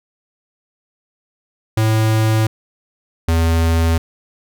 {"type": "tone pair in turn", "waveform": "square", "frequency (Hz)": [110, 82.41], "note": ["A2", "E2"], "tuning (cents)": [0, 0], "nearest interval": "perfect fourth", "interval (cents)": 500, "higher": "first", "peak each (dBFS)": -13, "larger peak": "neither", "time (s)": [[1.77, 2.47], [3.28, 3.98]], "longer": "neither", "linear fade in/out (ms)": 5, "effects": []}